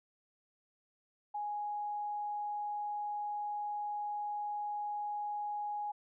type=tone; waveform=sine; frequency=830.6 Hz; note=G#5; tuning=in tune; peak=-35 dBFS; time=1.34-5.92 s; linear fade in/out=10 ms; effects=none